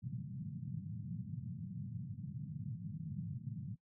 white band-pass noise, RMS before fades -44 dBFS, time 0.02-3.76 s, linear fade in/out 20 ms, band 100 to 190 Hz, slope 48 dB/octave, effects noise-tail reverb RT60 0.1 s tail -21 dB re dry

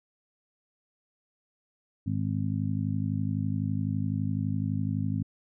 harmonic tone, 51.91 Hz, G#1, in tune, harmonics 2 / 3 / 4 / 5, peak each -30 / -32 / -33 / -34 dBFS, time 2.06-5.23 s, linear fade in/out 10 ms, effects none

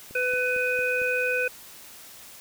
click train, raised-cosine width 2 ms, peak -31 dBFS, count 5, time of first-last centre 0.11-1.017 s, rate 4.41 Hz
harmonic tone, 500 Hz, B4, 21 cents sharp, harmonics 1 / 3 / 5, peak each -27 / -27 / -27 dBFS, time 0.15-1.48 s, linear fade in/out 5 ms
effects white hiss -46 dBFS RMS until 2.4 s

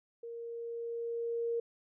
sine tone with level ramp, 466.2 Hz, A#4, in tune, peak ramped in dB -41 to -30 dBFS, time 0.23-1.6 s, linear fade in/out 5 ms, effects none

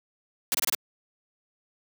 white noise bursts, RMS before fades -25 dBFS, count 5, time 0.52-0.748 s, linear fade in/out 0 ms, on 24 ms, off 27 ms, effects high-pass 200 Hz 12 dB/octave

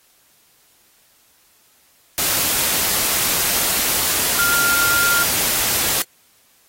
sine tone in noise, 1396.9 Hz, F6, in tune, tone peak -17 dBFS, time 4.39-5.23 s, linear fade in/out 0 ms, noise white, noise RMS -19 dBFS, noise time 2.18-6.02 s, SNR -1 dB, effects white hiss -56 dBFS RMS until 6.68 s + AAC 48 kbps

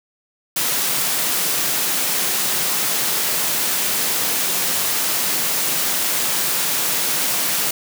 white high-pass noise, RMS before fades -20 dBFS, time 0.56-7.71 s, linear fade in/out 5 ms, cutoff 120 Hz, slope 96 dB/octave, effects none

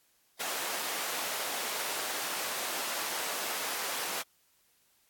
pink high-pass noise, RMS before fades -35 dBFS, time 0.39-4.23 s, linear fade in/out 20 ms, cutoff 590 Hz, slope 12 dB/octave, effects white hiss -69 dBFS RMS until 5.09 s + AAC 64 kbps

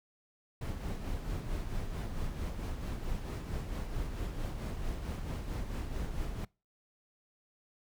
brown noise with tremolo, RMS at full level -35 dBFS, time 0.61-6.45 s, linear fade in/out 5 ms, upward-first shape sine, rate 4.5 Hz, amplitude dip 45%, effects noise-tail reverb RT60 0.3 s tail -25 dB re dry

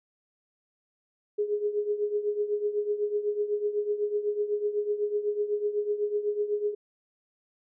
sine tone with tremolo, 415.8 Hz, G#4, 2 cents sharp, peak -22 dBFS, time 1.38-6.75 s, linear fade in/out 10 ms, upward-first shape triangle, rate 8 Hz, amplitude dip 80%, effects none

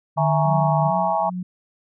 sine tone, 151.9 Hz, D#3, 41 cents flat, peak -19 dBFS, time 0.16-0.92 s, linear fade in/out 50 ms
sine chord, A# half-diminished seventh, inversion second, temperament equal, 659.3 / 830.6 / 932.3 / 1108.7 Hz, E5 / G#5 / A#5 / C#6, 0 / 0 / 0 / 0 cents, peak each -23 / -22 / -25 / -27 dBFS, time 0.17-1.3 s, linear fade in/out 10 ms
sine tone with tremolo, 181.1 Hz, F#3, 37 cents flat, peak -24 dBFS, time 0.45-1.43 s, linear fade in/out 5 ms, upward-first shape triangle, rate 2.4 Hz, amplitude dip 100%
effects none

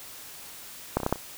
clicks, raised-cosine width 1 ms, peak -8 / -19 / -15 / -10 / -29 / -8 / -27 dBFS, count 7, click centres 0.97 / 1.002 / 1.033 / 1.064 / 1.094 / 1.126 / 1.158 s, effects white hiss -44 dBFS RMS until 1.37 s

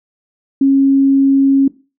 sine tone, 273 Hz, C#4, 26 cents flat, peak -7 dBFS, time 0.61-1.68 s, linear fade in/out 5 ms, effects noise-tail reverb RT60 0.3 s tail -18 dB re dry

